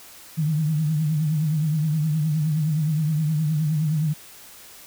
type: tone with vibrato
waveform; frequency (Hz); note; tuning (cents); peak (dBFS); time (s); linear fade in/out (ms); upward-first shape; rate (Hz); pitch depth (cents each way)
sine; 154.3; D#3; -14; -19; 0.37-4.14; 20; triangle; 9.6; 100
effects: white hiss -45 dBFS RMS until 4.86 s